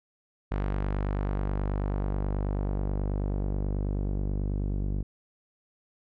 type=tone with low-pass filter sweep; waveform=sawtooth; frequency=49.28 Hz; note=G1; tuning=10 cents sharp; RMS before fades=-29 dBFS; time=0.51-5.03 s; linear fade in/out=10 ms; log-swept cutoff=1900 to 300 Hz; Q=0.8; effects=none